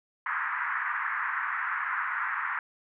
white band-pass noise, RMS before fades -31 dBFS, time 0.26-2.59 s, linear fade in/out 2 ms, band 1000 to 1900 Hz, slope 48 dB/octave, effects none

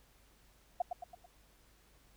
sine tone with echo, 711 Hz, F5, 31 cents sharp, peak -28 dBFS, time 0.8-0.82 s, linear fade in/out 5 ms, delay 110 ms, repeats 4, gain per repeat -6 dB, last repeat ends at 1.26 s, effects added 50 Hz sine -67 dBFS peak until 2.16 s + pink hiss -67 dBFS RMS until 2.16 s

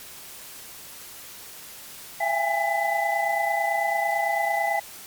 sine tone cluster, 673 / 798 / 827 / 2000 Hz, E5 / G5 / G#5 / B6, +36 / +31 / -8 / +21 cents, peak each -27 dBFS, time 2.2-4.8 s, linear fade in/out 10 ms, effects white hiss -42 dBFS RMS until 5.06 s + MP3 96 kbps

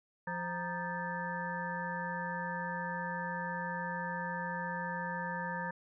harmonic tone with a mistuned harmonic, 174.61 Hz, F3, in tune, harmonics 1 / 3 / 5 / 7 / 9 / 10, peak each -41 / -44 / -39 / -49 / -45 / -41 dBFS, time 0.27-5.71 s, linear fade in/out 5 ms, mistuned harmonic 5, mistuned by +110 cents, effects none

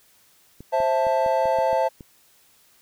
clicks, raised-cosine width 3 ms, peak -27 dBFS, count 8, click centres 0.606 / 0.803 / 1.068 / 1.262 / 1.456 / 1.587 / 1.73 / 2.008 s
triangle chord, A minor, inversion first, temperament just, 528 / 660 / 880 Hz, C5 / E5 / A5, +16 / +2 / 0 cents, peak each -21 dBFS, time 0.72-1.89 s, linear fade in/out 20 ms
effects white hiss -58 dBFS RMS until 2.81 s

